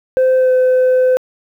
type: tone with pitch glide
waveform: sine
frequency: 517 to 510.5 Hz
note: C5 to C5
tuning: -21 to -43 cents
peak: -6 dBFS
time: 0.17-1.17 s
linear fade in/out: 0 ms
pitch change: -22 cents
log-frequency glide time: 0.37-0.52 s
effects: tanh soft clip ceiling -8 dBFS + 8-bit